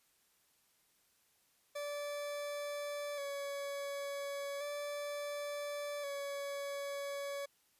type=tone with vibrato; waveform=40% pulse; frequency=572 Hz; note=D5; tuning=46 cents flat; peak=-38 dBFS; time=1.75-7.46 s; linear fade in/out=10 ms; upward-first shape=square; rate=0.35 Hz; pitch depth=27 cents each way; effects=white hiss -73 dBFS RMS until 7.79 s + resampled to 32000 Hz